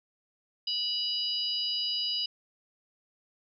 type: harmonic tone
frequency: 980 Hz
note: B5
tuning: 14 cents flat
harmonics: 3 / 4 / 5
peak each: -32 / -37 / -31 dBFS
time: 0.67-2.26 s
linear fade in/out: 5 ms
effects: none